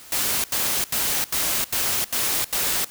white noise bursts, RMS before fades -23 dBFS, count 7, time 0.12-2.846 s, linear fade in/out 2 ms, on 320 ms, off 81 ms, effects white hiss -44 dBFS RMS until 2.9 s

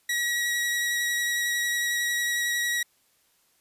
sawtooth tone with vibrato, 1915 Hz, A#6, 46 cents sharp, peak -21 dBFS, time 0.09-2.83 s, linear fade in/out 5 ms, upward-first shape triangle, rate 11 Hz, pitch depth 15 cents each way, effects white hiss -66 dBFS RMS until 3.6 s + resampled to 32000 Hz

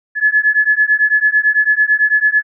sine beating tone pair, 1707 / 1716 Hz, G#6 / A6, +47 / -44 cents, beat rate 9 Hz, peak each -13 dBFS, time 0.15-2.43 s, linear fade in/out 50 ms, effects none

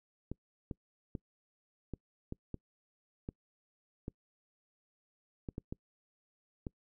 clicks, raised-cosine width 3 ms, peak -26 dBFS, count 12, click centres 0.316 / 0.712 / 1.152 / 1.937 / 2.324 / 2.543 / 3.289 / 4.081 / 5.488 / 5.581 / 5.725 / 6.668 s, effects noise-tail reverb RT60 0.1 s tail -26 dB re dry

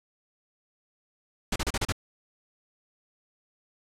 pink noise bursts, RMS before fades -27 dBFS, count 6, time 1.52-1.924 s, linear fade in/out 5 ms, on 39 ms, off 34 ms, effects low-pass 9000 Hz 12 dB/octave

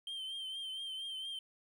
triangle tone with vibrato, 3136 Hz, G7, in tune, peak -38 dBFS, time 0.07-1.39 s, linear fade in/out 2 ms, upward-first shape triangle, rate 4.3 Hz, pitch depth 52 cents each way, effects none

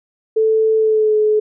sine tone with pitch glide, 440 to 427.2 Hz, A4 to G#4, 0 to +49 cents, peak -11 dBFS, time 0.36-1.4 s, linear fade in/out 10 ms, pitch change -51 cents, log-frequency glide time 0.77-1.16 s, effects none

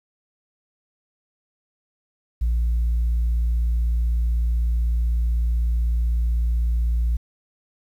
sine tone, 58 Hz, A#1, 8 cents flat, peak -16 dBFS, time 2.41-7.17 s, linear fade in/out 10 ms, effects tanh soft clip ceiling -16 dBFS + 9-bit

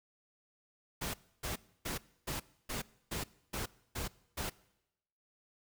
pink noise bursts, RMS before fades -38 dBFS, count 9, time 1.01-4.5 s, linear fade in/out 10 ms, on 130 ms, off 290 ms, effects noise-tail reverb RT60 0.9 s tail -22 dB re dry

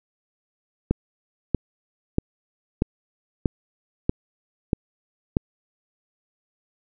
click train, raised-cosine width 3 ms, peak -6 dBFS, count 8, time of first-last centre 0.91-5.369 s, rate 1.57 Hz, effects none

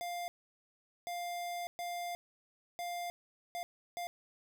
square tone bursts at uneven times, 700 Hz, F5, 4 cents sharp, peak -38 dBFS, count 6, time 0.01-0.28 / 1.07-1.67 / 1.79-2.15 / 2.79-3.1 / 3.55-3.63 / 3.97-4.07 s, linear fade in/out 0 ms, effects none

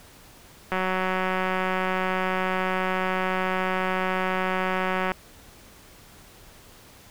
click train, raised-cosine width 0.5 ms, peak -11 dBFS, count 819, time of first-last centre 0.72-5.118 s, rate 186 Hz, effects pink hiss -50 dBFS RMS until 7.1 s

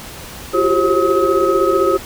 sine tone cluster, 345.6 / 379.7 / 395.2 / 536 / 1273 Hz, F4 / F#4 / G4 / C5 / D#6, -18 / +45 / +14 / +42 / +39 cents, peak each -18 dBFS, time 0.53-1.98 s, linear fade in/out 20 ms, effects pink hiss -33 dBFS RMS until 2.05 s

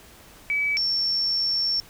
sine tone pair in turn, 2289 / 5444 Hz, D7 / F8, -45 / -45 cents, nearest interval octave + minor third, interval 1500 cents, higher second, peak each -21 dBFS, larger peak neither, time 0.5-0.77 / 0.77-1.8 s, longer second, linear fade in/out 0 ms, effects pink hiss -49 dBFS RMS until 1.89 s

